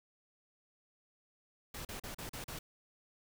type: noise bursts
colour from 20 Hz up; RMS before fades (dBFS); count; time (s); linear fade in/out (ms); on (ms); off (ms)
pink; -44; 6; 1.74-2.59; 5; 110; 38
effects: none